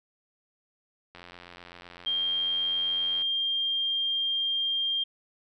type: click train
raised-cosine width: 0.3 ms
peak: -29 dBFS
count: 183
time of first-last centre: 1.15-3.221 s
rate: 87.9 Hz
type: tone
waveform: sine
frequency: 3198 Hz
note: G7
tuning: 34 cents sharp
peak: -25 dBFS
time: 2.06-5.04 s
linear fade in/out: 10 ms
effects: none